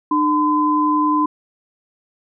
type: tone pair together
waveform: sine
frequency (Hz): 301.8 / 1018.4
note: D4 / C6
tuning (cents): +47 / -47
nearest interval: octave + major sixth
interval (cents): 2106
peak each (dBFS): -17 / -16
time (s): 0.11-1.26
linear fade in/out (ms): 5
effects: none